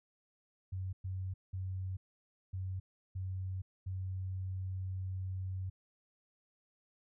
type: tone bursts at uneven times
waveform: sine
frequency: 93.8 Hz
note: F#2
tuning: 24 cents sharp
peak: -36 dBFS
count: 6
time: 0.72-0.93 / 1.04-1.34 / 1.53-1.97 / 2.53-2.8 / 3.15-3.62 / 3.86-5.7 s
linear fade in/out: 10 ms
effects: none